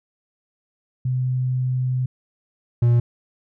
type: tone pair in turn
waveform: sine / triangle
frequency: 127.7 / 119.37 Hz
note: C3 / A#2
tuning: -42 / +42 cents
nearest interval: minor second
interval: 116 cents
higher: first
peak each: -19 / -11 dBFS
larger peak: second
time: 1.05-2.06 / 2.82-3 s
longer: first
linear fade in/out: 5 ms
effects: none